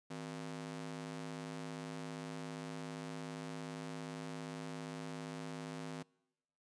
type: ring-modulated tone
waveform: sawtooth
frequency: 210 Hz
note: G#3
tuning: 19 cents sharp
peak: -36 dBFS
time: 0.1-6.03 s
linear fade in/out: 10 ms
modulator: 48.7 Hz
effects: noise-tail reverb RT60 1.0 s tail -26 dB re dry + resampled to 22050 Hz